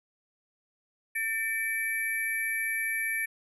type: tone cluster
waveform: sine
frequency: 1794 / 2305 / 11270 Hz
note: A6 / D7 / F9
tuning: +33 / -33 / +15 cents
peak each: -31 / -31 / -37 dBFS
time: 1.15-3.26 s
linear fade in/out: 10 ms
effects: none